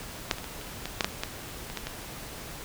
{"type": "clicks", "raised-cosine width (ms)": 0.2, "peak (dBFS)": [-6, -20, -22, -26, -15, -6, -7, -11, -21, -14, -16], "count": 11, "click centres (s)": [0.312, 0.384, 0.443, 0.613, 0.856, 1.008, 1.045, 1.235, 1.7, 1.773, 1.87], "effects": ["pink hiss -41 dBFS RMS until 2.64 s"]}